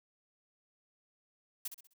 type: noise with echo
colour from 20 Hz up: blue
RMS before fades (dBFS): -38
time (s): 1.65-1.68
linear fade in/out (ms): 5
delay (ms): 64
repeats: 4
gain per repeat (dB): -8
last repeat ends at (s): 1.936
effects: none